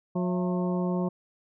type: harmonic tone with a mistuned harmonic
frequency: 180.3 Hz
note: F#3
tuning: 45 cents flat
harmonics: 1 / 2 / 3 / 4 / 5 / 6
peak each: -26 / -32 / -36 / -38 / -40 / -42 dBFS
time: 0.15-1.09 s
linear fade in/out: 10 ms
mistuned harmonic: 4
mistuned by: -120 cents
effects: none